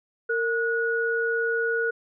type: tone pair together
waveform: sine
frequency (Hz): 459.3 / 1458.2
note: A#4 / F#6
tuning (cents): -26 / -26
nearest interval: octave + minor sixth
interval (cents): 2000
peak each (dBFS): -25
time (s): 0.29-1.91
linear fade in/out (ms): 10
effects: none